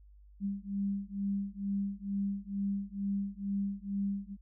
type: beating tone pair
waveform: sine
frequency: 197.7 / 199.9 Hz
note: G3 / G3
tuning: +15 / +34 cents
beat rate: 2.2 Hz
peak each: -35 / -35 dBFS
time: 0.4-4.37 s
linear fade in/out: 50 ms
effects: added 50 Hz sine -54 dBFS peak until 4.41 s